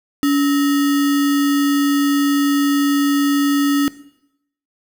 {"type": "tone with sample-and-hold", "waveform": "sine", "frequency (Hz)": 284.1, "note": "C#4", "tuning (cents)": 43, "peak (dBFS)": -12, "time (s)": [0.23, 3.88], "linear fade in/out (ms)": 0, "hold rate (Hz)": 1575, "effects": ["noise-tail reverb RT60 0.8 s tail -18 dB re dry"]}